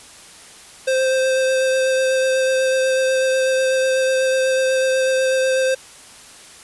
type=tone with vibrato; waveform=square; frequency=523.3 Hz; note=C5; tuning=in tune; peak=-16 dBFS; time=0.87-5.75 s; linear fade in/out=10 ms; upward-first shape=sine; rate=8.1 Hz; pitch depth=11 cents each way; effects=white hiss -42 dBFS RMS until 6.63 s + resampled to 24000 Hz